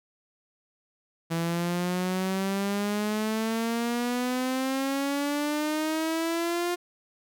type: exponential sweep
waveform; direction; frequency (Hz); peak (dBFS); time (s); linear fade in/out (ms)
sawtooth; up; 164.81 to 354; -22; 1.3-6.76; 20
effects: none